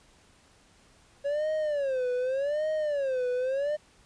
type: tone with vibrato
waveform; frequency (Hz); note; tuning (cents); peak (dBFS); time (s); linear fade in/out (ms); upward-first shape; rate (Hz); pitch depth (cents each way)
triangle; 556; C#5; +5; -24; 1.24-3.77; 20; sine; 0.85; 200
effects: pink hiss -60 dBFS RMS until 4.05 s + resampled to 22050 Hz